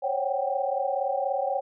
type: tone cluster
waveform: sine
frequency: 538 / 562 / 754 / 791 Hz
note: C5 / C#5 / F#5 / G5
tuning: +48 / +24 / +32 / +15 cents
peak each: -30 dBFS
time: 0.02-1.61 s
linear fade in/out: 20 ms
effects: none